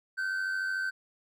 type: tone pair together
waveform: triangle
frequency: 1445.5 / 1539 Hz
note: F#6 / G6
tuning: -41 / -32 cents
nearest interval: minor second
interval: 109 cents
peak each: -37 / -28 dBFS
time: 0.17-0.91 s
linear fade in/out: 20 ms
effects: none